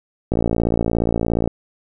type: click train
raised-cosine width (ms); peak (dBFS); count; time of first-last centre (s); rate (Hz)
2; -5; 67; 0.32-1.476; 57.1
effects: none